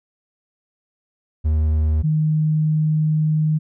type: tone pair in turn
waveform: triangle / sine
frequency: 77.4 / 154.8 Hz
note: D#2 / D#3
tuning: -9 / -9 cents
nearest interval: octave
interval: 1200 cents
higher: second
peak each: -13 / -15 dBFS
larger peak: first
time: 1.44-2.03 / 2.03-3.59 s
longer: second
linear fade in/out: 20 ms
effects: none